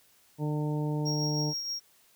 harmonic tone, 150 Hz, D3, 37 cents sharp, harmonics 1 / 2 / 3 / 4 / 5 / 6, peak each -29 / -34 / -38 / -43 / -48 / -42 dBFS, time 0.38-1.54 s, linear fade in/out 50 ms
triangle tone with tremolo, 5588 Hz, F8, in tune, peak -29 dBFS, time 1.05-1.8 s, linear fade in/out 20 ms, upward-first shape triangle, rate 6.4 Hz, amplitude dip 45%
effects white hiss -63 dBFS RMS until 2.15 s

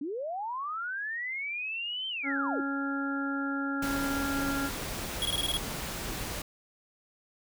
sine linear two-way sweep, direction up then down, 263.7 to 3136 to 263.7 Hz, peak -32 dBFS, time 0.01-2.61 s, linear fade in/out 5 ms, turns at 2.08 s
harmonic tone, 277.2 Hz, C#4, in tune, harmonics 1 / 2 / 3 / 5 / 6, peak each -31 / -43 / -43 / -34 / -42 dBFS, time 2.23-4.71 s, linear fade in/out 50 ms
pink noise, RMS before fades -36 dBFS, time 3.82-6.42 s, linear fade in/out 5 ms
square tone bursts, 3322 Hz, G#7, in tune, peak -28 dBFS, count 7, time 5.22-5.57 s, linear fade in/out 0 ms, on 32 ms, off 21 ms
effects none

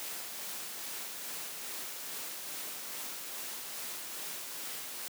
white noise with tremolo, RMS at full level -40 dBFS, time 0-5.08 s, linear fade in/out 0 ms, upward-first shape sine, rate 2.4 Hz, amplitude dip 25%, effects high-pass 200 Hz 12 dB/octave

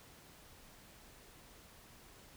silence, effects pink hiss -59 dBFS RMS until 2.36 s

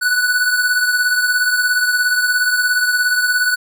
square beating tone pair, 1480 / 1497 Hz, F#6 / F#6, 0 / +20 cents, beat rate 17 Hz, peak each -15 / -22 dBFS, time 0.01-3.56 s, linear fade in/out 20 ms, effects none

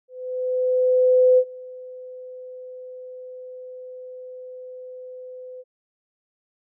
sine tone with ADSR envelope, 507 Hz, B4, 45 cents sharp, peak -11 dBFS, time 0.08-5.64 s, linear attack 1300 ms, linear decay 62 ms, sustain -24 dB, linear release 38 ms, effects none

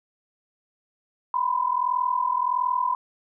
sine tone pair together, 980 / 1021.5 Hz, B5 / C6, -14 / -42 cents, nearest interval minor second, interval 72 cents, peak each -24 dBFS, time 1.34-2.95 s, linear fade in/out 2 ms, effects none

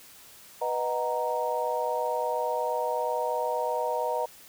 sine chord, B major seventh, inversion none, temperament equal with one note detuned, 493.9 / 622.3 / 745.1 / 932.3 Hz, B4 / D#5 / F#5 / A#5, 0 / 0 / +12 / 0 cents, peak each -31 / -31 / -35 / -30 dBFS, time 0.61-4.26 s, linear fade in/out 10 ms, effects white hiss -51 dBFS RMS until 4.48 s

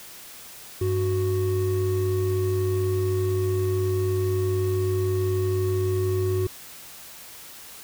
triangle tone pair together, 98 / 370 Hz, G2 / F#4, 0 / 0 cents, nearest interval octave + major seventh, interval 2300 cents, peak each -22 dBFS, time 0.81-6.47 s, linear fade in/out 5 ms, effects white hiss -43 dBFS RMS until 7.83 s

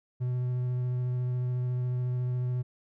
triangle tone with vibrato, 124.8 Hz, B2, 19 cents sharp, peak -25 dBFS, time 0.2-2.63 s, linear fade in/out 20 ms, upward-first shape sine, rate 14 Hz, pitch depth 10 cents each way, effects none

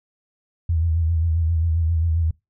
sine tone with vibrato, 82.1 Hz, E2, 6 cents flat, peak -17 dBFS, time 0.69-2.31 s, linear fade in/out 5 ms, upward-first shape sine, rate 7.5 Hz, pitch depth 63 cents each way, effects noise-tail reverb RT60 0.2 s tail -23 dB re dry

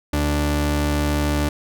sawtooth tone pair together, 73.42 / 146.84 Hz, D2 / D3, 0 / 0 cents, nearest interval octave, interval 1200 cents, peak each -16 dBFS, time 0.13-1.49 s, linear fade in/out 5 ms, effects none

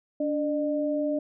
sine tone pair together, 290.2 / 604 Hz, D4 / D5, -21 / +48 cents, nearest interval octave + minor second, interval 1269 cents, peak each -27 dBFS, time 0.2-1.19 s, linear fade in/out 5 ms, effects none

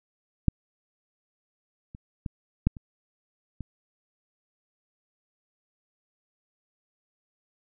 clicks, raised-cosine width 5 ms, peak -7 / -29 / -19 / -8 / -29 / -23 dBFS, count 6, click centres 0.483 / 1.949 / 2.262 / 2.67 / 2.768 / 3.607 s, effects none

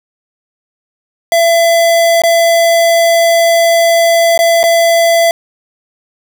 square tone with dropouts, 672 Hz, E5, 33 cents sharp, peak -7 dBFS, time 1.32-5.31 s, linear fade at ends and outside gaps 1 ms, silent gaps 2.219-2.236 / 4.377-4.39 / 4.631-4.638 s, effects none

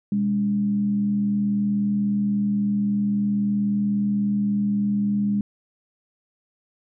sine tone with frequency modulation, 204.2 Hz, G#3, 29 cents flat, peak -19 dBFS, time 0.12-5.41 s, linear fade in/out 2 ms, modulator 79.5 Hz, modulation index 0.33, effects none

